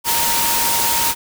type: tone in noise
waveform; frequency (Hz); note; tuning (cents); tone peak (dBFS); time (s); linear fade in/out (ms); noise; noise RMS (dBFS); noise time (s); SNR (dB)
sine; 930; A#5; -4; -22; 0.04-1.15; 50; white; -18; 0.04-1.15; -7
effects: none